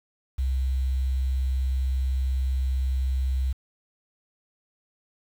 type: tone with quantisation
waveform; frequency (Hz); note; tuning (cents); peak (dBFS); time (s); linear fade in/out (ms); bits
sine; 65.41; C2; 0; -22; 0.38-3.53; 10; 8
effects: none